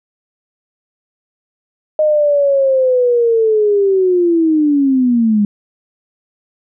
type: linear sweep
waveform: sine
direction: down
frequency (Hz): 619 to 202.4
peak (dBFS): -9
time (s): 1.99-5.45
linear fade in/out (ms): 2
effects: none